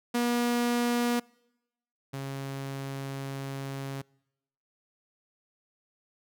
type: tone pair in turn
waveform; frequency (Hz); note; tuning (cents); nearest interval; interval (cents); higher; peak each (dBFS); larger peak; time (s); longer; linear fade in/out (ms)
sawtooth; 240.1 / 136.67; B3 / C#3; -49 / -24; minor seventh; 975; first; -21 / -30; first; 0.14-1.2 / 2.13-4.02; second; 10
effects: noise-tail reverb RT60 0.9 s tail -26 dB re dry